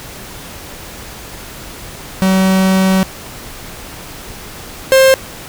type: tone pair in turn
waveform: 45% pulse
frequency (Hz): 189.5 / 530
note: F#3 / C5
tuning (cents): +42 / +22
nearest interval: octave + tritone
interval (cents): 1780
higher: second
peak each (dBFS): -9 / -5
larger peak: second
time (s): 2.22-3.03 / 4.92-5.14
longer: first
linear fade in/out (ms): 0
effects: pink hiss -31 dBFS RMS until 5.48 s